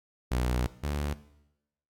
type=tone pair in turn; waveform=sawtooth; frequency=61.6 / 72.88 Hz; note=B1 / D2; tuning=-4 / -13 cents; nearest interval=minor third; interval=291 cents; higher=second; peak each=-22 / -25 dBFS; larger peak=first; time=0.31-0.67 / 0.83-1.14 s; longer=first; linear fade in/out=10 ms; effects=noise-tail reverb RT60 0.9 s tail -18 dB re dry + AAC 64 kbps